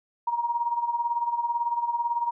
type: tone with tremolo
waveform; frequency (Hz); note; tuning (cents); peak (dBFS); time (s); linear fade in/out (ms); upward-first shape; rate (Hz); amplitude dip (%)
sine; 945; A#5; +23; -21; 0.27-2.31; 5; sine; 18; 70
effects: none